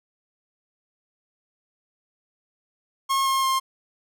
45% pulse tone with pitch steps, 1082 / 1071.4 / 1061 Hz, C#6 / C6 / C6, -42 / +41 / +24 cents, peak -20 dBFS, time 3.09-3.6 s, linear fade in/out 20 ms, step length 170 ms, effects none

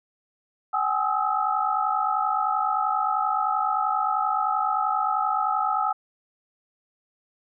sine tone cluster, 763 / 836 / 1261 / 1311 Hz, G5 / G#5 / D#6 / E6, -47 / +11 / +23 / -10 cents, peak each -27 dBFS, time 0.73-5.93 s, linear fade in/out 10 ms, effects none

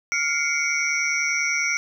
sine tone cluster, 1401 / 2103 / 2253 / 5600 / 5980 Hz, F6 / C7 / C#7 / F8 / F#8, +5 / +8 / +28 / +4 / +17 cents, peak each -29 / -28 / -23 / -30 / -31 dBFS, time 0.12-1.77 s, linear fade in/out 0 ms, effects 9-bit

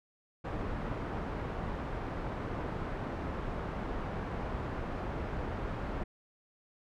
pink low-pass noise, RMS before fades -37 dBFS, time 0.44-6.04 s, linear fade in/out 10 ms, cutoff 1300 Hz, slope 12 dB/octave, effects none

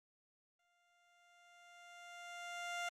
15% pulse tone with exponential growth, 698.5 Hz, F5, in tune, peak -32 dBFS, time 0.59-2.89 s, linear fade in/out 5 ms, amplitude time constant 500 ms, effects low-pass 8000 Hz 12 dB/octave + Opus 48 kbps

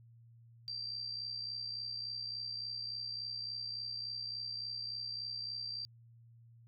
sine tone with amplitude modulation, 4699 Hz, D8, in tune, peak -36 dBFS, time 0.68-5.85 s, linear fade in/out 0 ms, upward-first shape sine, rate 63.5 Hz, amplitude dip 60%, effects added 116 Hz sine -57 dBFS peak until 6.67 s

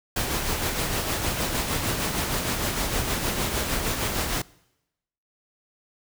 pink noise with tremolo, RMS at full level -25 dBFS, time 0.16-4.42 s, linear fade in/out 5 ms, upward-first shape sine, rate 6.5 Hz, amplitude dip 40%, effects noise-tail reverb RT60 0.9 s tail -23 dB re dry

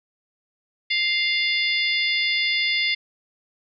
harmonic tone with a mistuned harmonic, 698.5 Hz, F5, in tune, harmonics 3 / 4 / 5 / 6 / 7, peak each -22 / -29 / -26 / -31 / -29 dBFS, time 0.9-2.95 s, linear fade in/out 10 ms, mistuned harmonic 6, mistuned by +63 cents, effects none

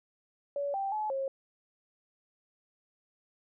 sine tone with pitch steps, 568 / 784 / 855 / 540 Hz, C#5 / G5 / A5 / C#5, +42 / 0 / -50 / -45 cents, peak -30 dBFS, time 0.56-1.28 s, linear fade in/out 2 ms, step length 180 ms, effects none

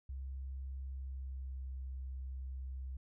sine tone with pitch glide, 66.5 to 65.4 Hz, C2 to C2, +29 to 0 cents, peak -40 dBFS, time 0.09-2.97 s, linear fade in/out 5 ms, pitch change -29 cents, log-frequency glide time 0.84-1.69 s, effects none

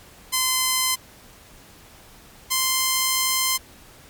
5% pulse tone pair in turn, 1031 / 1041.8 Hz, C6 / C6, -26 / -8 cents, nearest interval unison, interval 18 cents, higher second, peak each -7 dBFS, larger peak neither, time 0.32-0.96 / 2.5-3.58 s, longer second, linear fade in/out 20 ms, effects pink hiss -48 dBFS RMS until 4.09 s + MP3 96 kbps

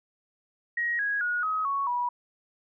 sine tone with pitch steps, 1890 / 1654.9 / 1449 / 1268.7 / 1110.9 / 972.7 Hz, A#6 / G#6 / F#6 / D#6 / C#6 / B5, +23 / -7 / -37 / +33 / +3 / -27 cents, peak -25 dBFS, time 0.77-2.09 s, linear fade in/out 5 ms, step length 220 ms, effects none

